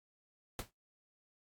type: noise with exponential decay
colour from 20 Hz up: pink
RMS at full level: -37 dBFS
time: 0.59-0.71 s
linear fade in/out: 1 ms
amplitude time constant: 24 ms
effects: noise-tail reverb RT60 0.2 s tail -26 dB re dry + AAC 64 kbps